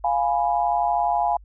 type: chord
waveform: sine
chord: F diminished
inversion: none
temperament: equal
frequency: 698.5 / 830.6 / 987.8 Hz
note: F5 / Ab5 / Cb6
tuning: 0 / 0 / 0 cents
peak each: -22 / -22 / -27 dBFS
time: 0.04-1.37 s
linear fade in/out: 5 ms
effects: added 50 Hz sine -44 dBFS peak until 1.44 s